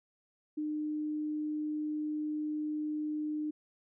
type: tone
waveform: sine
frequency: 303.3 Hz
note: D#4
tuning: 44 cents flat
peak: -32 dBFS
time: 0.57-3.51 s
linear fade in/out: 10 ms
effects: none